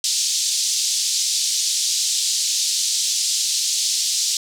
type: band-pass noise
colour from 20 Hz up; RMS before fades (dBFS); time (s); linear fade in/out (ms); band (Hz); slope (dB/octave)
white; -21; 0.04-4.37; 2; 3800 to 7400; 24
effects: none